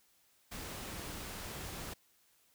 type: noise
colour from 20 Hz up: pink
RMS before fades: -44 dBFS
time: 0.51-1.94 s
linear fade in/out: 10 ms
effects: white hiss -70 dBFS RMS until 2.54 s